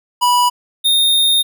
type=tone pair in turn; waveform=square; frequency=980 / 3679 Hz; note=B5 / A#7; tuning=-14 / -24 cents; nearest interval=octave + major seventh; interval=2290 cents; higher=second; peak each=-11 dBFS; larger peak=neither; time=0.21-0.5 / 0.84-1.43 s; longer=second; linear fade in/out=20 ms; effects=none